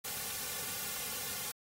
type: noise with comb filter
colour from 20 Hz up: white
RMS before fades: -39 dBFS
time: 0.04-1.52 s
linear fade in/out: 10 ms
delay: 3.1 ms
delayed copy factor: -0.9
effects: AAC 48 kbps